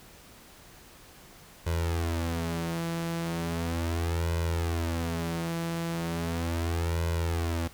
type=tone with flanger; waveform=sawtooth; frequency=83.6 Hz; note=E2; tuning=25 cents sharp; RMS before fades=-30 dBFS; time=1.66-7.68 s; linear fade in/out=10 ms; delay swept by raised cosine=2 to 6.1 ms; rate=0.37 Hz; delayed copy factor=+0.9; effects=pink hiss -52 dBFS RMS until 7.73 s